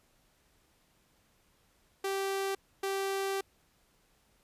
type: tone pair in turn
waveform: sawtooth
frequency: 390 / 390 Hz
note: G4 / G4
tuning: -9 / -9 cents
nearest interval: unison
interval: 0 cents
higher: neither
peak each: -27 dBFS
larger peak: neither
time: 2.04-2.55 / 2.83-3.41 s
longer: second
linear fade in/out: 5 ms
effects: pink hiss -69 dBFS RMS until 4.43 s + resampled to 32000 Hz